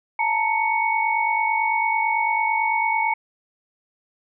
sine tone cluster, 876 / 925 / 2224 Hz, A5 / A#5 / C#7, -8 / -14 / +5 cents, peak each -23 dBFS, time 0.19-3.14 s, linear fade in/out 5 ms, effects none

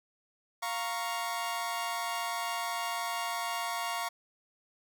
sawtooth chord, Bb minor, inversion second, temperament equal, 698.5 / 932.3 / 1108.7 Hz, F5 / Bb5 / Db6, 0 / 0 / 0 cents, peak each -33 dBFS, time 0.62-4.09 s, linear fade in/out 10 ms, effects none

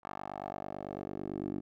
10% pulse tone with band-pass filter sweep, 49 Hz, G1, in tune, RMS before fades -40 dBFS, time 0.03-1.61 s, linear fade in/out 20 ms, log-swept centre 1000 to 300 Hz, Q 2.5, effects none

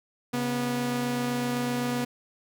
sawtooth tone pair together, 135.97 / 244.1 Hz, C#3 / B3, -33 / -20 cents, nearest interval minor seventh, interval 1013 cents, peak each -30 / -23 dBFS, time 0.33-2.05 s, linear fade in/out 10 ms, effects none

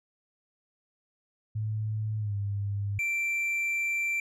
sine tone with pitch glide, 108 to 100.77 Hz, A2 to G2, -32 to +48 cents, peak -28 dBFS, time 1.55-2.99 s, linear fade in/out 10 ms, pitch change -120 cents, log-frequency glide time 2.18-2.35 s
triangle tone, 2349 Hz, D7, in tune, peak -25 dBFS, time 2.99-4.2 s, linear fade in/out 2 ms
effects resampled to 32000 Hz

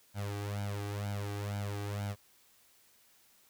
sawtooth tone with flanger, 101.9 Hz, G#2, 32 cents flat, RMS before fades -37 dBFS, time 0.14-2.16 s, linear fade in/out 50 ms, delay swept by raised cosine 1.3 to 2.6 ms, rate 2.1 Hz, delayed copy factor +0.85, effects white hiss -65 dBFS RMS until 3.49 s

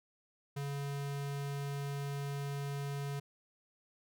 square tone, 141.1 Hz, C#3, 31 cents sharp, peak -37 dBFS, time 0.56-3.2 s, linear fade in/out 10 ms, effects none

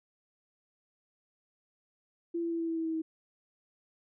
sine tone with pitch steps, 338.9 / 336.2 / 333.5 / 330.8 / 328.1 / 325.5 / 322.8 / 320.2 Hz, E4 / E4 / E4 / E4 / E4 / E4 / E4 / D#4, +48 / +34 / +20 / +6 / -8 / -22 / -36 / +50 cents, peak -30 dBFS, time 2.34-3.02 s, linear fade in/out 10 ms, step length 85 ms, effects none

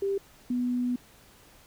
sine tone pair in turn, 394.8 / 246.6 Hz, G4 / B3, +12 / -2 cents, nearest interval minor sixth, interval 814 cents, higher first, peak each -25 dBFS, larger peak neither, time 0.02-0.18 / 0.5-0.96 s, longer second, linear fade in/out 5 ms, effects pink hiss -56 dBFS RMS until 1.66 s

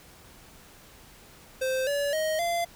square tone with pitch steps, 521 / 571.4 / 626.8 / 687.5 Hz, C5 / D5 / D#5 / F5, -7 / -48 / +13 / -27 cents, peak -26 dBFS, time 1.61-2.65 s, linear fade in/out 10 ms, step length 260 ms, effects pink hiss -52 dBFS RMS until 2.75 s

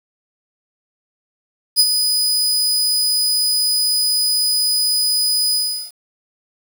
sawtooth tone with ADSR envelope, 4978 Hz, D#8, in tune, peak -5 dBFS, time 1.76-5.92 s, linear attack 37 ms, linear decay 50 ms, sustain -7 dB, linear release 380 ms, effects 7-bit

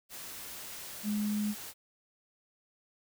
sine tone in noise, 209.4 Hz, G#3, 15 cents sharp, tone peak -29 dBFS, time 1.03-1.55 s, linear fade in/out 50 ms, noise white, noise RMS -44 dBFS, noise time 0.09-1.74 s, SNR +12 dB, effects none

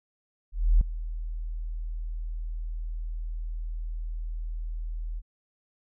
sine tone with ADSR envelope, 40.01 Hz, D#1, 49 cents sharp, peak -14 dBFS, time 0.52-5.22 s, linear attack 290 ms, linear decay 3 ms, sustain -16 dB, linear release 43 ms, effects none

